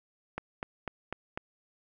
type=click train; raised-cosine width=0.5 ms; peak=-19 dBFS; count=5; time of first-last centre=0.38-1.375 s; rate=4.02 Hz; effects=none